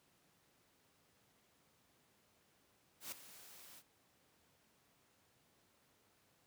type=noise with ADSR envelope; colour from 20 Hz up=white; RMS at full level=-44 dBFS; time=3-3.83 s; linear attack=120 ms; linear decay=5 ms; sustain=-14 dB; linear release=50 ms; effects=pink hiss -73 dBFS RMS until 6.46 s + high-pass 100 Hz 12 dB/octave